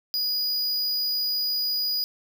square tone, 4917 Hz, D#8, 21 cents flat, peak -24 dBFS, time 0.14-2.04 s, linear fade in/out 0 ms, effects none

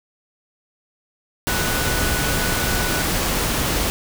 sine tone in noise, 1480 Hz, F#6, in tune, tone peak -28 dBFS, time 1.48-3.02 s, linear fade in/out 0 ms, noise pink, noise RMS -21 dBFS, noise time 1.47-3.9 s, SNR -10 dB, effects none

